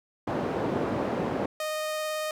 white band-pass noise, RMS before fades -29 dBFS, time 0.27-1.46 s, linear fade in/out 5 ms, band 130 to 560 Hz, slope 12 dB/octave
sawtooth tone with vibrato, 618 Hz, D#5, 12 cents flat, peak -25 dBFS, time 1.6-2.31 s, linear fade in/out 2 ms, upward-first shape triangle, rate 18 Hz, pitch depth 9 cents each way
effects none

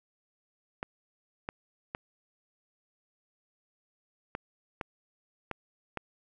clicks, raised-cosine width 0.5 ms, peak -19 dBFS, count 7, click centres 0.829 / 1.489 / 1.949 / 4.351 / 4.812 / 5.513 / 5.973 s, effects none

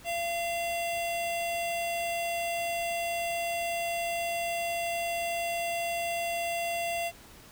square tone pair together, 684.1 / 2734 Hz, F5 / F7, -36 / -37 cents, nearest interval 2 octaves, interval 2399 cents, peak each -31 / -37 dBFS, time 0.04-7.12 s, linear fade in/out 50 ms, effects pink hiss -52 dBFS RMS until 7.51 s

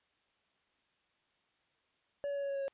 triangle tone with pitch steps, 569 / 565.4 / 561.8 / 558.3 / 554.7 / 551.2 / 547.7 Hz, C#5 / C#5 / C#5 / C#5 / C#5 / C#5 / C#5, +45 / +34 / +23 / +12 / +1 / -10 / -21 cents, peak -32 dBFS, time 2.24-2.681 s, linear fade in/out 0 ms, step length 63 ms, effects white hiss -75 dBFS RMS until 2.73 s + resampled to 8000 Hz

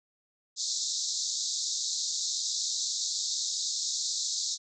white band-pass noise, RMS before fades -32 dBFS, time 0.56-4.58 s, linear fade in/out 50 ms, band 3700 to 7400 Hz, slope 96 dB/octave, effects none

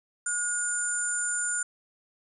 sine tone cluster, 1444 / 7140 / 9090 Hz, F#6 / A8 / C#9, -43 / +24 / +42 cents, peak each -31 dBFS, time 0.26-1.63 s, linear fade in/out 5 ms, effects none

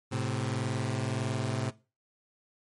sawtooth tone pair together, 108.71 / 130.4 Hz, A2 / C3, -20 / -5 cents, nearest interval minor third, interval 315 cents, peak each -28 dBFS, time 0.11-1.71 s, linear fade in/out 20 ms, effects noise-tail reverb RT60 0.3 s tail -18 dB re dry + MP3 48 kbps

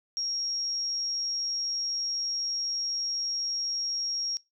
sine tone, 5588 Hz, F8, in tune, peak -28 dBFS, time 0.17-4.37 s, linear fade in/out 0 ms, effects noise-tail reverb RT60 0.2 s tail -22 dB re dry

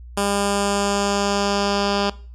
10% pulse tone with low-pass filter sweep, 201.1 Hz, G3, 44 cents sharp, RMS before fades -21 dBFS, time 0.17-2.1 s, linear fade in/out 5 ms, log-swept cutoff 9900 to 4600 Hz, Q 2.1, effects noise-tail reverb RT60 0.4 s tail -19 dB re dry + added 60 Hz sine -36 dBFS peak until 2.34 s

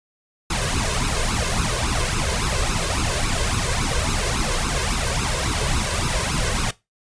pink noise with flanger, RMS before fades -22 dBFS, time 0.5-6.71 s, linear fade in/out 5 ms, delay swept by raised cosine 0.76 to 1.96 ms, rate 3.6 Hz, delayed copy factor +0.8, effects noise-tail reverb RT60 0.2 s tail -18 dB re dry + resampled to 22050 Hz

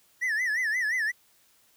triangle tone with vibrato, 1860 Hz, A#6, 4 cents flat, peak -23 dBFS, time 0.21-1.12 s, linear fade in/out 20 ms, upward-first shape sine, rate 5.7 Hz, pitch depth 160 cents each way, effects white hiss -63 dBFS RMS until 1.76 s

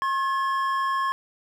triangle tone pair together, 1077.2 / 1710 Hz, C#6 / A6, -50 / -50 cents, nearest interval minor sixth, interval 800 cents, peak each -21 / -29 dBFS, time 0.02-1.12 s, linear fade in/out 0 ms, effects none

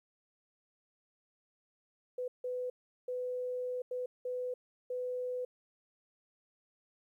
sine tone bursts at uneven times, 500 Hz, B4, 21 cents sharp, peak -34 dBFS, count 6, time 2.18-2.28 / 2.44-2.7 / 3.08-3.82 / 3.91-4.06 / 4.25-4.54 / 4.9-5.45 s, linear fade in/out 5 ms, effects 12-bit

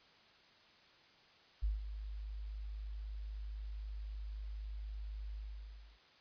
sine tone with ADSR envelope, 51.91 Hz, G#1, in tune, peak -30 dBFS, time 1.62-6 s, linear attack 19 ms, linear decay 160 ms, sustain -11 dB, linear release 650 ms, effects white hiss -64 dBFS RMS until 6.2 s + resampled to 11025 Hz

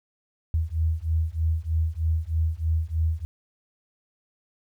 sine beating tone pair, 79 / 82.2 Hz, D#2 / E2, +27 / -4 cents, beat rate 3.2 Hz, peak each -25 dBFS, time 0.54-3.25 s, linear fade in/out 0 ms, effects 10-bit

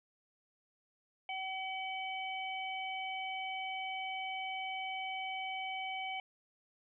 harmonic tone, 760 Hz, F#5, 46 cents sharp, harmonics 1 / 3 / 4, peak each -40 / -41 / -45 dBFS, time 1.29-6.2 s, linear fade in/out 2 ms, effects none

